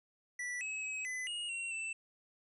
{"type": "tone with pitch steps", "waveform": "square", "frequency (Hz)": [1963, 2570, 2551, 2013, 2869, 2736, 2663], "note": ["B6", "E7", "D#7", "B6", "F7", "F7", "E7"], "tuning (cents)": [-11, -45, 43, 33, 46, -36, 17], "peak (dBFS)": -38, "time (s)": [0.39, 1.93], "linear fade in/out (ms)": 5, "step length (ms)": 220, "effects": ["resampled to 24000 Hz"]}